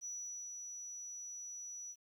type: tone with ADSR envelope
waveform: sine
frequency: 5890 Hz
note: F#8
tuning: 9 cents flat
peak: -40 dBFS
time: 0.01-1.96 s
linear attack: 39 ms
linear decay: 450 ms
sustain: -4 dB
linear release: 57 ms
effects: tanh soft clip ceiling -36 dBFS + 12-bit